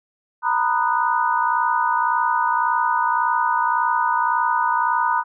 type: chord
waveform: sine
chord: B major seventh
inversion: third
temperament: just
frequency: 926 / 987.8 / 1234.7 / 1481.6 Hz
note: A#5 / B5 / D#6 / F#6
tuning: -12 / 0 / -14 / +2 cents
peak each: -21 / -21 / -24 / -25 dBFS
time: 0.42-5.24 s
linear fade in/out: 50 ms
effects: none